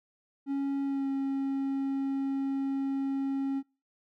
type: tone with pitch glide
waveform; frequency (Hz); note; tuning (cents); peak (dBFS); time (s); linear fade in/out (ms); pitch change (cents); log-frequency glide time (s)
triangle; 276.8 to 272.4; C#4 to C#4; -2 to -30; -26; 0.46-3.63; 50; -28; 0.84-1.08
effects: noise-tail reverb RT60 0.3 s tail -24 dB re dry